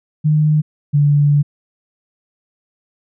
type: tone pair in turn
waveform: sine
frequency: 152.5 / 145.22 Hz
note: D#3 / D3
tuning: -34 / -19 cents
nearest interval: minor second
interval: 85 cents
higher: first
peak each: -10 / -9 dBFS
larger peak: second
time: 0.24-0.62 / 0.93-1.43 s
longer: second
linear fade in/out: 20 ms
effects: none